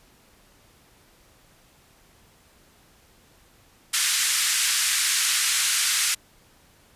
white band-pass noise, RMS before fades -23 dBFS, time 3.93-6.15 s, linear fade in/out 10 ms, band 1400 to 10000 Hz, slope 24 dB/octave, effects pink hiss -57 dBFS RMS until 6.95 s + resampled to 32000 Hz

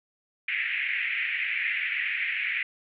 pink band-pass noise, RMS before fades -29 dBFS, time 0.48-2.63 s, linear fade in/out 5 ms, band 1900 to 2500 Hz, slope 48 dB/octave, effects none

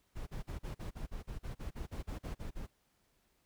brown noise bursts, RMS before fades -41 dBFS, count 16, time 0.15-2.67 s, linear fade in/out 20 ms, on 120 ms, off 40 ms, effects pink hiss -75 dBFS RMS until 3.45 s

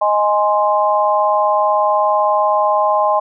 sine chord, Ab major, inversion second, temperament equal, 622.3 / 830.6 / 1046.5 Hz, Eb5 / Ab5 / C6, 0 / 0 / 0 cents, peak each -16 dBFS, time 0.01-3.2 s, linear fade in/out 10 ms, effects none

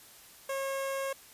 sawtooth tone with notch filter, 543 Hz, C#5, 36 cents flat, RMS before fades -34 dBFS, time 0.49-1.13 s, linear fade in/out 5 ms, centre 4300 Hz, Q 1.7, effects white hiss -54 dBFS RMS until 1.33 s + resampled to 32000 Hz

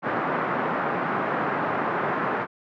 white band-pass noise, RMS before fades -26 dBFS, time 0.02-2.47 s, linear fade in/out 50 ms, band 140 to 1500 Hz, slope 24 dB/octave, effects none

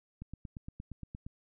click train, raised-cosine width 5 ms, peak -30 dBFS, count 10, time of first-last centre 0.22-1.265 s, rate 8.61 Hz, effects none

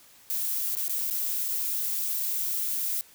violet noise with dropouts, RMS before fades -29 dBFS, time 0.3-3.01 s, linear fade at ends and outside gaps 0 ms, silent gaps 0.751-0.769 / 0.881-0.895 / 1.1-1.108 / 1.482-1.487 s, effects white hiss -55 dBFS RMS until 3.14 s

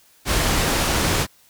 pink low-pass noise, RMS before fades -20 dBFS, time 0.25-1.27 s, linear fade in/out 50 ms, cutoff 11000 Hz, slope 12 dB/octave, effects white hiss -55 dBFS RMS until 1.49 s

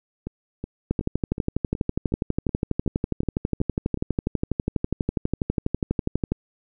two click trains, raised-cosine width 3 ms, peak -9 / -17 dBFS, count 67 / 11, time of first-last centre 0.91-6.32 / 0.27-3.974 s, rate 12.2 / 2.7 Hz, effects none

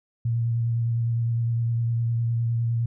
sine tone with vibrato, 116.54 Hz, A#2, in tune, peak -21 dBFS, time 0.25-2.86 s, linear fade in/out 5 ms, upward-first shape sine, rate 9.8 Hz, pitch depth 19 cents each way, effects none

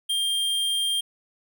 square tone, 3195 Hz, G7, 32 cents sharp, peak -23 dBFS, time 0.09-1.01 s, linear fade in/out 10 ms, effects none

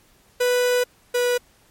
45% pulse tone pair in turn, 493.9 / 489.4 Hz, B4 / B4, 0 / -16 cents, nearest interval unison, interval 16 cents, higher first, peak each -17 / -18 dBFS, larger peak first, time 0.4-0.84 / 1.14-1.38 s, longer first, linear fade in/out 10 ms, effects pink hiss -57 dBFS RMS until 1.7 s + MP3 64 kbps

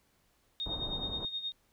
sine tone with tremolo, 3700 Hz, A#7, 14 cents flat, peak -32 dBFS, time 0.6-1.52 s, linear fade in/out 0 ms, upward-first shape sine, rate 9.5 Hz, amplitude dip 70%
pink low-pass noise, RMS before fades -41 dBFS, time 0.66-1.25 s, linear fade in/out 0 ms, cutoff 1000 Hz, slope 24 dB/octave
effects pink hiss -71 dBFS RMS until 1.72 s

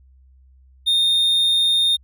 triangle tone, 3662 Hz, A#7, 32 cents flat, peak -13 dBFS, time 0.86-1.97 s, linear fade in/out 20 ms, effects added 65 Hz sine -48 dBFS peak until 2.03 s

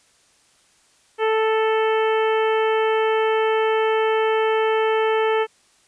harmonic tone, 440 Hz, A4, in tune, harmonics 1 / 2 / 3 / 4 / 5 / 6 / 7, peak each -18 / -24 / -28 / -30 / -32 / -34 / -35 dBFS, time 1.18-5.47 s, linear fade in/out 50 ms, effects white hiss -58 dBFS RMS until 5.87 s + resampled to 22050 Hz

